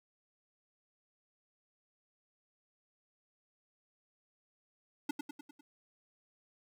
square tone with echo, 291.8 Hz, D4, 11 cents flat, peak -32 dBFS, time 5.09-5.11 s, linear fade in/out 5 ms, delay 100 ms, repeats 5, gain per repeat -5 dB, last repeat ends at 5.61 s, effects none

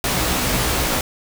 pink noise with comb filter, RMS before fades -20 dBFS, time 0.04-1.01 s, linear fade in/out 2 ms, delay 16 ms, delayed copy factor +0.7, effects none

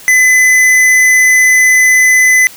sine tone with hard clipping, 2016 Hz, B6, 35 cents sharp, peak -6 dBFS, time 0.08-2.47 s, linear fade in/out 0 ms, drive 13 dB, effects white hiss -34 dBFS RMS until 2.56 s

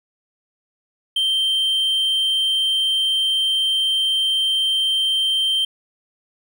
triangle tone, 3136 Hz, G7, in tune, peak -15 dBFS, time 1.16-5.65 s, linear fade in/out 5 ms, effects none

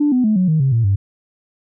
sine tone with pitch steps, 293.7 / 251.3 / 215 / 183.95 / 157.39 / 134.66 / 115.22 / 98.58 Hz, D4 / B3 / A3 / F#3 / D#3 / C#3 / A#2 / G2, 0 / +30 / -40 / -10 / +20 / -50 / -20 / +10 cents, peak -11 dBFS, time 0-0.96 s, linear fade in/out 10 ms, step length 120 ms, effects tanh soft clip ceiling -7 dBFS

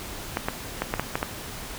clicks, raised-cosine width 0.5 ms, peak -9 dBFS, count 7, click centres 0.371 / 0.485 / 0.82 / 0.939 / 0.996 / 1.155 / 1.229 s, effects pink hiss -37 dBFS RMS until 1.78 s

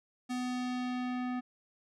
square tone with low-pass filter sweep, 249.8 Hz, B3, 20 cents sharp, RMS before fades -35 dBFS, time 0.29-1.41 s, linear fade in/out 20 ms, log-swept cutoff 8700 to 1800 Hz, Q 0.94, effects none

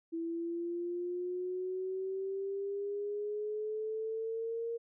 sine exponential sweep, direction up, 329.6 to 466.2 Hz, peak -34 dBFS, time 0.12-4.78 s, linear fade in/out 20 ms, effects none

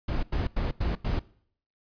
brown noise bursts, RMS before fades -27 dBFS, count 5, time 0.08-1.194 s, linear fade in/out 5 ms, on 150 ms, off 91 ms, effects noise-tail reverb RT60 0.6 s tail -21 dB re dry + resampled to 11025 Hz

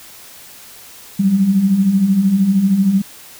sine beating tone pair, 183.6 / 196.6 Hz, F#3 / G3, -13 / +5 cents, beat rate 13 Hz, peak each -19 / -11 dBFS, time 1.19-3.02 s, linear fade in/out 10 ms, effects white hiss -39 dBFS RMS until 3.39 s

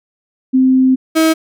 sine / 35% pulse tone pair in turn, 260 / 320.3 Hz, C4 / E4, -11 / -50 cents, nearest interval major third, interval 361 cents, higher second, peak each -7 dBFS, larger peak neither, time 0.53-0.96 / 1.15-1.34 s, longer first, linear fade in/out 20 ms, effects none

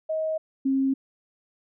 sine tone pair in turn, 632 / 268.7 Hz, D#5 / C4, +27 / +46 cents, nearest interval octave + minor third, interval 1481 cents, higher first, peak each -24 / -20 dBFS, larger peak second, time 0.09-0.38 / 0.65-0.94 s, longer neither, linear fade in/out 10 ms, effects none

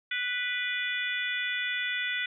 harmonic tone with a mistuned harmonic, 493.9 Hz, B4, in tune, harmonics 3 / 4 / 5 / 6 / 7, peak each -34 / -32 / -36 / -40 / -36 dBFS, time 0.11-2.26 s, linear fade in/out 5 ms, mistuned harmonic 5, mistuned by -21 cents, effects none

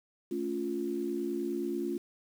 sine chord, A augmented, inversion none, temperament equal with one note detuned, 220 / 279.8 / 349.2 Hz, A3 / C#4 / E#4, 0 / +16 / 0 cents, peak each -38 / -36 / -33 dBFS, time 0.31-1.98 s, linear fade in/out 5 ms, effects 9-bit

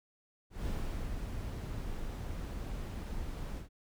brown noise with ADSR envelope, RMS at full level -35 dBFS, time 0.5-3.69 s, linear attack 160 ms, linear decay 480 ms, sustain -4 dB, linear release 120 ms, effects none

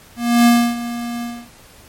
square tone with ADSR envelope, 237.3 Hz, A#3, 31 cents sharp, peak -8 dBFS, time 0.16-1.49 s, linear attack 300 ms, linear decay 290 ms, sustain -15 dB, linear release 270 ms, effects pink hiss -45 dBFS RMS until 1.88 s + MP3 64 kbps

